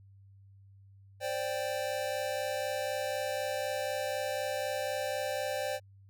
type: chord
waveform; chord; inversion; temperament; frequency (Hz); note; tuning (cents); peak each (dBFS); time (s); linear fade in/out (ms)
square; C suspended second; none; equal; 523.3 / 587.3 / 784; C5 / D5 / G5; 0 / 0 / 0; -37 / -36 / -39; 1.2-5.8; 50
effects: added 98 Hz sine -54 dBFS peak until 6.09 s